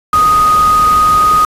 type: tone in noise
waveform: sine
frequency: 1244.5 Hz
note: D#6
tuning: in tune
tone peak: -6 dBFS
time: 0.13-1.45 s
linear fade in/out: 2 ms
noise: pink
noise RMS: -22 dBFS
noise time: 0.13-1.45 s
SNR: +13 dB
effects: resampled to 32000 Hz